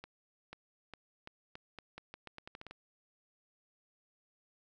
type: accelerating click train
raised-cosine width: 0.3 ms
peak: -30 dBFS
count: 15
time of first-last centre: 0.04-2.71 s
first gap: 490 ms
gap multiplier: 0.83
effects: none